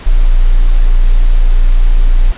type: tone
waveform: sine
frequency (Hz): 29.14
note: A#0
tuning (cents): 0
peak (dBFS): -3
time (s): 0.06-2.32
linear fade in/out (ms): 10
effects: pink hiss -31 dBFS RMS until 2.37 s + resampled to 8000 Hz